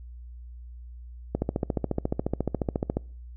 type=click train; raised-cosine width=2 ms; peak=-12 dBFS; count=24; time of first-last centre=1.35-2.97 s; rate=14.2 Hz; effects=noise-tail reverb RT60 0.5 s tail -26 dB re dry + added 60 Hz sine -40 dBFS peak until 3.36 s